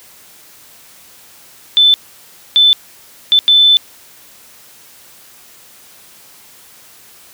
sine tone bursts at uneven times, 3520 Hz, A7, in tune, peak -5 dBFS, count 4, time 1.77-1.94 / 2.56-2.73 / 3.32-3.39 / 3.48-3.77 s, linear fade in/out 0 ms, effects white hiss -42 dBFS RMS until 7.33 s + high-pass 60 Hz 12 dB/octave

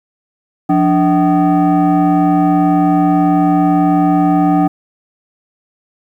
sine tone with frequency modulation, 293.6 Hz, D4, in tune, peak -7 dBFS, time 0.69-4.68 s, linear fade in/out 10 ms, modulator 469 Hz, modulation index 1.1, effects tanh soft clip ceiling -5 dBFS + 8-bit

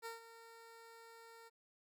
15% pulse tone with ADSR envelope, 458.1 Hz, A#4, 30 cents flat, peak -37 dBFS, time 0.02-1.5 s, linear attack 38 ms, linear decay 140 ms, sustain -13 dB, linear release 27 ms, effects none

